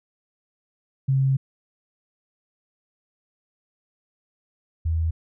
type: tone pair in turn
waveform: sine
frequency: 134.4 / 81.24 Hz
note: C3 / E2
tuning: +47 / -25 cents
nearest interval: major sixth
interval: 872 cents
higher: first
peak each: -17 / -20 dBFS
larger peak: first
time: 1.08-1.37 / 4.85-5.11 s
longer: first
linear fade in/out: 10 ms
effects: none